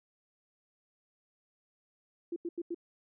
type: tone bursts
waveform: sine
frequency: 342.2 Hz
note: F4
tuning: 35 cents flat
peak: -33 dBFS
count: 4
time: 2.32-2.746 s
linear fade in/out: 5 ms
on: 42 ms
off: 86 ms
effects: none